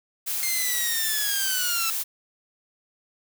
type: noise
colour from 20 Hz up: blue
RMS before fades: -28 dBFS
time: 0.26-2.04 s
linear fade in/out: 20 ms
type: linear sweep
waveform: 10% pulse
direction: down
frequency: 2122 to 1317 Hz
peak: -17 dBFS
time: 0.43-1.9 s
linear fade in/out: 0 ms
effects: none